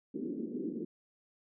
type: band-pass noise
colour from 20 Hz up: pink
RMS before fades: -38 dBFS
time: 0.14-0.85 s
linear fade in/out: 10 ms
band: 200 to 390 Hz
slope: 48 dB/octave
effects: none